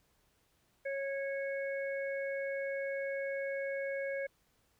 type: harmonic tone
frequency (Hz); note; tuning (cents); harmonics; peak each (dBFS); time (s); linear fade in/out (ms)
550; C#5; -14; 1 / 3 / 4; -35 / -43 / -44; 0.85-4.27; 10
effects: pink hiss -73 dBFS RMS until 4.79 s